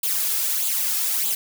blue noise with flanger, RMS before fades -23 dBFS, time 0.03-1.35 s, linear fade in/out 5 ms, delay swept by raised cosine 0.26 to 2.36 ms, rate 1.6 Hz, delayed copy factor +0.65, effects none

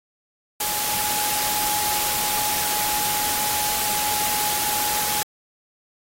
sine tone in noise, 840 Hz, G#5, 19 cents sharp, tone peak -29 dBFS, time 0.6-5.23 s, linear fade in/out 5 ms, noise white, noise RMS -24 dBFS, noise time 0.6-5.23 s, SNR -8 dB, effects AAC 48 kbps

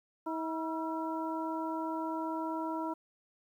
harmonic tone with a mistuned harmonic, 320.8 Hz, E4, 47 cents flat, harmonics 1 / 2 / 3 / 4, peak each -36 / -41 / -37 / -45 dBFS, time 0.26-2.94 s, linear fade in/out 10 ms, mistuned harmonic 4, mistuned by +83 cents, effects 11-bit

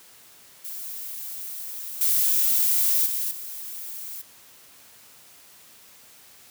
violet noise with level steps, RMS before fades -35 / -21 / -27 / -36 dBFS, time 0.64-4.22 s, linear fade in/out 10 ms, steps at 2.01 / 3.06 / 3.31 s, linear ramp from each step 2 ms, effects white hiss -51 dBFS RMS until 6.5 s + high-pass 60 Hz 12 dB/octave

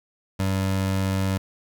25% pulse tone, 96 Hz, G2, 36 cents flat, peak -18 dBFS, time 0.39-1.38 s, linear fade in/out 10 ms, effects 9-bit

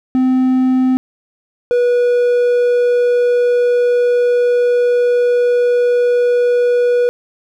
triangle tone pair in turn, 257.7 / 486.5 Hz, C4 / B4, -26 / -26 cents, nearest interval major seventh, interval 1100 cents, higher second, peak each -8 dBFS, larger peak neither, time 0.15-0.97 / 1.71-7.09 s, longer second, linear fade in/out 0 ms, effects none

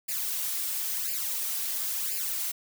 blue noise with flanger, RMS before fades -31 dBFS, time 0.08-2.52 s, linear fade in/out 10 ms, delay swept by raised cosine 0.41 to 4.41 ms, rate 0.97 Hz, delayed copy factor +0.75, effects none

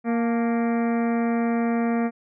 harmonic tone with a mistuned harmonic, 233.1 Hz, A#3, in tune, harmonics 1 / 2 / 3 / 4 / 5 / 6 / 7 / 8 / 9 / 10, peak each -21 / -29 / -30 / -40 / -38 / -40 / -44 / -40 / -44 / -43 dBFS, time 0.04-2.11 s, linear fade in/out 50 ms, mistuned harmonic 4, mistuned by -78 cents, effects none

